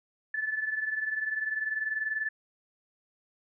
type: tone pair together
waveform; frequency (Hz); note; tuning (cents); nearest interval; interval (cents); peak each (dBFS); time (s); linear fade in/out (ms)
sine; 1739.8 / 1760; A6 / A6; -20 / 0; unison; 20; -30 / -35; 0.34-2.29; 5
effects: none